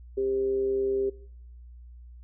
sine tone with amplitude modulation, 396.9 Hz, G4, 22 cents sharp, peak -22 dBFS, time 0.17-1.1 s, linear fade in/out 10 ms, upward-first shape sine, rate 130 Hz, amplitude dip 45%, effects noise-tail reverb RT60 0.7 s tail -22 dB re dry + added 60 Hz sine -44 dBFS peak until 2.23 s

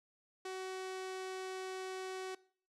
sawtooth tone with low-pass filter, 375.7 Hz, F#4, 26 cents sharp, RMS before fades -43 dBFS, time 0.45-2.35 s, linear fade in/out 5 ms, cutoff 8000 Hz, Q 0.9, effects noise-tail reverb RT60 0.5 s tail -21 dB re dry

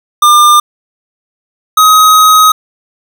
square tone pair in turn, 1200 / 1262.8 Hz, D6 / D#6, +37 / +25 cents, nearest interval minor second, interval 88 cents, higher second, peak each -3 dBFS, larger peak neither, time 0.22-0.6 / 1.77-2.52 s, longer second, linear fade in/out 5 ms, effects none

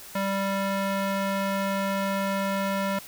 square tone with band-pass filter, 196 Hz, G3, in tune, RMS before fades -27 dBFS, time 0.15-2.99 s, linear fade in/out 5 ms, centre 1100 Hz, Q 0.57, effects white hiss -44 dBFS RMS until 3.07 s

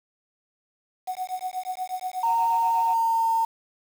sine tone with tremolo, 740 Hz, F#5, in tune, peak -24 dBFS, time 1.07-2.94 s, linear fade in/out 10 ms, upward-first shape triangle, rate 8.3 Hz, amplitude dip 100%
sine tone with pitch glide, 921 to 908.3 Hz, A#5 to A#5, -21 to -45 cents, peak -19 dBFS, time 2.23-3.45 s, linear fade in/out 5 ms, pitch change -24 cents, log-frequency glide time 2.56-3.31 s
effects tanh soft clip ceiling -13 dBFS + 7-bit

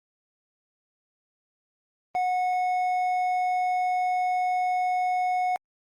sine tone with hard clipping, 731 Hz, F#5, 21 cents flat, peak -24 dBFS, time 2.15-5.56 s, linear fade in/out 0 ms, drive 5 dB, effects Opus 24 kbps

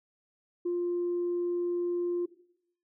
sine tone, 350.3 Hz, F4, 5 cents sharp, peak -26 dBFS, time 0.65-2.26 s, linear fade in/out 10 ms, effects noise-tail reverb RT60 0.7 s tail -17 dB re dry + tanh soft clip ceiling -24 dBFS

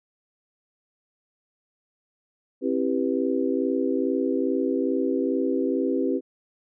sine chord, C major seventh, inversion none, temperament equal with one note detuned, 267.3 / 329.6 / 392 / 493.9 Hz, C4 / E4 / G4 / B4, +37 / 0 / 0 / 0 cents, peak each -25 / -28 / -27 / -29 dBFS, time 2.61-6.21 s, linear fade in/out 50 ms, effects none

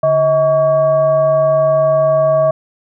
sine tone with frequency modulation, 636 Hz, D#5, 38 cents sharp, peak -9 dBFS, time 0.03-2.51 s, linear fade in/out 5 ms, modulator 492 Hz, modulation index 0.5, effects none

